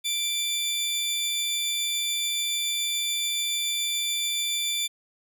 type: tone pair together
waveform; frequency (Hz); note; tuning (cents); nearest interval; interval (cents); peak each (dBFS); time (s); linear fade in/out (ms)
sawtooth; 2349 / 3520; D7 / A7; 0 / 0; perfect fifth; 700; -29 / -23; 0.04-4.88; 20
effects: none